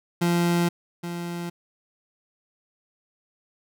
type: tone pair in turn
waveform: 30% pulse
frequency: 172.6 / 172.6 Hz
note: F3 / F3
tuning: -20 / -20 cents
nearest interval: unison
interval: 0 cents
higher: neither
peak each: -17 / -27 dBFS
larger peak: first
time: 0.21-0.69 / 1.03-1.5 s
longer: first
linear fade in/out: 10 ms
effects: none